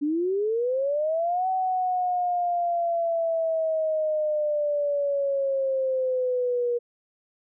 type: linear two-way sweep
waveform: sine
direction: up then down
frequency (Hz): 283.2 to 755 to 476.8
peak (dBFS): -22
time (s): 0.01-6.79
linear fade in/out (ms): 20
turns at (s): 1.48
effects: none